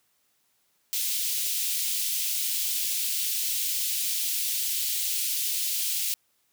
white high-pass noise, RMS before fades -28 dBFS, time 0.93-6.14 s, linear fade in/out 0 ms, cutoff 2700 Hz, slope 24 dB/octave, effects white hiss -70 dBFS RMS until 6.52 s + high-pass 60 Hz 12 dB/octave

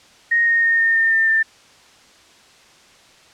sine tone with pitch steps, 1864.7 / 1851.8 / 1839 / 1826.3 / 1813.7 / 1801.2 / 1788.7 Hz, A#6 / A#6 / A#6 / A#6 / A#6 / A6 / A6, 0 / -12 / -24 / -36 / -48 / +40 / +28 cents, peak -13 dBFS, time 0.31-1.43 s, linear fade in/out 10 ms, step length 160 ms, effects white hiss -49 dBFS RMS until 3.33 s + low-pass 6000 Hz 12 dB/octave

